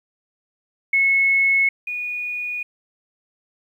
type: tone pair in turn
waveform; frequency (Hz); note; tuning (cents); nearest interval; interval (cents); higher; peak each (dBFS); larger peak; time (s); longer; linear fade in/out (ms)
sine; 2190 / 2458; C#7 / D#7; -22 / -22; major second; 200; second; -14 / -24; first; 0.93-1.69 / 1.87-2.63; neither; 5
effects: 9-bit